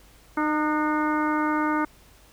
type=harmonic tone with a mistuned harmonic; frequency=305 Hz; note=D#4; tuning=34 cents flat; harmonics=1 / 2 / 3 / 4 / 5 / 6 / 7; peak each=-24 / -34 / -28 / -29 / -31 / -40 / -38 dBFS; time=0.37-1.85 s; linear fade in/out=5 ms; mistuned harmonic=5; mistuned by=-53 cents; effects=added 50 Hz sine -55 dBFS peak until 2.32 s + pink hiss -55 dBFS RMS until 2.32 s